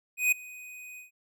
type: tone with ADSR envelope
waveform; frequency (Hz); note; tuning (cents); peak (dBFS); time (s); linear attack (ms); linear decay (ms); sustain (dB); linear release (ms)
square; 2495; D#7; +4; -20; 0.17-1.11; 150; 7; -23; 130
effects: none